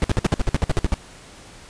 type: noise bursts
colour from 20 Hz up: brown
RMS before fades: -17 dBFS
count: 13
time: 0.02-0.941 s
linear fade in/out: 0 ms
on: 21 ms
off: 54 ms
effects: pink hiss -44 dBFS RMS until 1.69 s + resampled to 22050 Hz